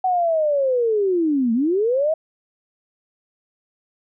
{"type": "linear two-way sweep", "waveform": "sine", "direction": "down then up", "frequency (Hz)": [754, 220, 652], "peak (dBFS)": -16, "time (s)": [0.04, 2.14], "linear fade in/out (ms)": 5, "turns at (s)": 1.53, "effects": []}